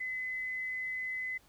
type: tone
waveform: sine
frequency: 2026 Hz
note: B6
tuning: 44 cents sharp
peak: -34 dBFS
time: 0-1.38 s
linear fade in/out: 10 ms
effects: pink hiss -64 dBFS RMS until 1.48 s